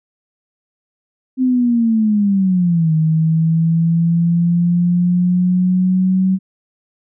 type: linear two-way sweep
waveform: sine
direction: down then up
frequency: 260.9 to 157.4 to 189.3 Hz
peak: -11 dBFS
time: 1.37-6.39 s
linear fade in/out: 50 ms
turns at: 2.93 s
effects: none